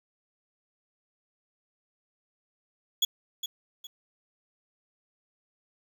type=tone with echo; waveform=35% pulse; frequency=3370 Hz; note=G#7; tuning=25 cents sharp; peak=-19 dBFS; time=3.02-3.05 s; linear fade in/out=5 ms; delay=410 ms; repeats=2; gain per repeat=-10 dB; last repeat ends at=3.87 s; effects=10-bit